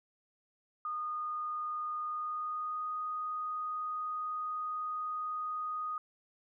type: tone with pitch glide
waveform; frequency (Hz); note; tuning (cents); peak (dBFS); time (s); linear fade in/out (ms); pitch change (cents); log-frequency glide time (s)
sine; 1227 to 1242; D#6 to D#6; -25 to -3; -34; 0.85-5.98; 2; +22; 2.06-2.89
effects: none